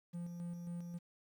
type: tone with tremolo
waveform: triangle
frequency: 172.8 Hz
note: F3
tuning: 18 cents flat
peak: -38 dBFS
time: 0.13-0.99 s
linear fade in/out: 20 ms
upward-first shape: square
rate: 3.7 Hz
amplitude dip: 35%
effects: 11-bit